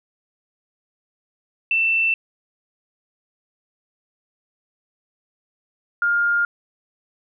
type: tone pair in turn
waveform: sine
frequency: 2673 / 1409.9 Hz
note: E7 / F6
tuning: +23 / +16 cents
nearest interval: major seventh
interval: 1107 cents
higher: first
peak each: -16 dBFS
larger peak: neither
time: 1.71-2.14 / 6.02-6.45 s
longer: neither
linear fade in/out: 2 ms
effects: none